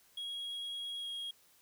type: tone with pitch glide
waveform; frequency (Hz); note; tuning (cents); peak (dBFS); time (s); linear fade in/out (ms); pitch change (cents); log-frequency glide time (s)
triangle; 3303 to 3276; G#7 to G#7; -10 to -24; -37; 0.17-1.31; 5; -14; 1.01-1.06
effects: white hiss -66 dBFS RMS until 1.61 s